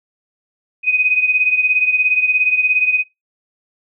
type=beating tone pair; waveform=sine; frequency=2500 / 2517 Hz; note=D#7 / D#7; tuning=+8 / +19 cents; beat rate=17 Hz; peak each=-14 / -18 dBFS; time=0.83-3.04 s; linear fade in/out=50 ms; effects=noise-tail reverb RT60 0.2 s tail -21 dB re dry